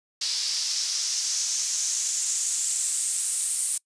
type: noise with band-pass filter sweep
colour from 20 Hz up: white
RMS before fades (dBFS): -27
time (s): 0.21-3.78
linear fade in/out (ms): 5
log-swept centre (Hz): 4800 to 9200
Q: 3.7
effects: noise-tail reverb RT60 0.1 s tail -24 dB re dry + resampled to 22050 Hz